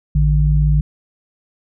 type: tone pair together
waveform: sine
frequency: 55.93 / 150 Hz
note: A1 / D3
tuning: +29 / +37 cents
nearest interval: octave + perfect fourth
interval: 1708 cents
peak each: -13 / -14 dBFS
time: 0.15-0.81 s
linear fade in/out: 5 ms
effects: none